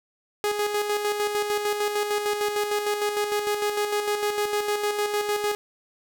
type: tone with tremolo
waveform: sawtooth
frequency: 415.3 Hz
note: G#4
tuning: in tune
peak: -18 dBFS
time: 0.44-5.55 s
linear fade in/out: 0 ms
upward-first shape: square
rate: 6.6 Hz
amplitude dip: 45%
effects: none